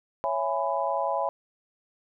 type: chord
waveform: sine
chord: C# minor seventh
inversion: none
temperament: just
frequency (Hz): 554.4 / 665.2 / 831.5 / 997.9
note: C#5 / E5 / G#5 / B5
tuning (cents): 0 / +16 / +2 / +18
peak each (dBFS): -30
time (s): 0.24-1.29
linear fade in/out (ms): 0
effects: none